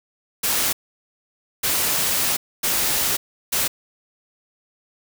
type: noise bursts at uneven times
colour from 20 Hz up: white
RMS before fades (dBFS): -21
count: 4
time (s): 0.43-0.73 / 1.63-2.37 / 2.63-3.17 / 3.52-3.68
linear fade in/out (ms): 10
effects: none